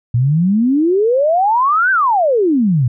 sine exponential two-way sweep, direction up then down, 114.4 to 1586 to 114.4 Hz, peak -10 dBFS, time 0.14-2.88 s, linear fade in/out 5 ms, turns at 1.91 s, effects none

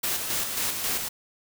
white noise with tremolo, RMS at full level -27 dBFS, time 0.03-1.09 s, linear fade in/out 10 ms, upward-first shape square, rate 3.7 Hz, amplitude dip 40%, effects none

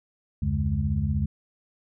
sine tone cluster, 73.4 / 89.4 / 142.9 / 209 Hz, D2 / F2 / D3 / G#3, 0 / +41 / -47 / +11 cents, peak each -28 / -27 / -28 / -30 dBFS, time 0.42-1.26 s, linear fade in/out 5 ms, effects none

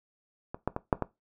clicks, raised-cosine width 1 ms, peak -22 / -13 / -17 / -7 / -14 dBFS, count 5, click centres 0.545 / 0.676 / 0.764 / 0.928 / 1.023 s, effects noise-tail reverb RT60 0.2 s tail -18 dB re dry

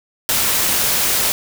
white noise, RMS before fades -17 dBFS, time 0.29-1.32 s, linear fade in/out 0 ms, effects none

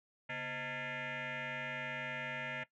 sine tone with frequency modulation, 138.59 Hz, C#3, in tune, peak -37 dBFS, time 0.29-2.64 s, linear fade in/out 10 ms, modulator 381 Hz, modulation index 6.4, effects noise-tail reverb RT60 0.1 s tail -17 dB re dry + tanh soft clip ceiling -33 dBFS

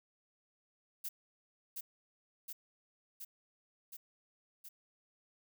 violet noise with echo, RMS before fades -40 dBFS, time 1.04-1.09 s, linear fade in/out 10 ms, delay 720 ms, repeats 5, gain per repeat -2 dB, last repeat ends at 4.69 s, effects none

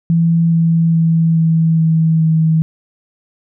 sine tone with pitch steps, 166.6 / 165.26 / 163.93 / 162.61 / 161.3 / 160 Hz, E3 / E3 / E3 / E3 / E3 / D#3, +19 / +5 / -9 / -23 / -37 / +49 cents, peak -9 dBFS, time 0.1-2.62 s, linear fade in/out 0 ms, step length 420 ms, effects none

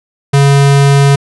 square tone, 140 Hz, C#3, 18 cents sharp, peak -5 dBFS, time 0.33-1.16 s, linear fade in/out 10 ms, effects resampled to 24000 Hz

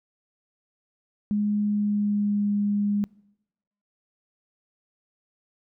sine tone with pitch glide, 207.7 to 204.7 Hz, G#3 to G#3, 0 to -25 cents, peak -21 dBFS, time 1.31-3.04 s, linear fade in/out 0 ms, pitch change -25 cents, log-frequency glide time 1.61-2.51 s, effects noise-tail reverb RT60 0.9 s tail -25 dB re dry

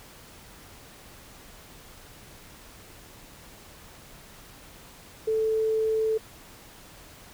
sine tone, 440 Hz, A4, in tune, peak -22 dBFS, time 5.27-6.18 s, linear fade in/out 10 ms, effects pink hiss -49 dBFS RMS until 7.33 s

